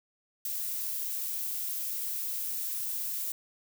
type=noise; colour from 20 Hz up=violet; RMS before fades=-34 dBFS; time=0.45-3.32 s; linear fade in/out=2 ms; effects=none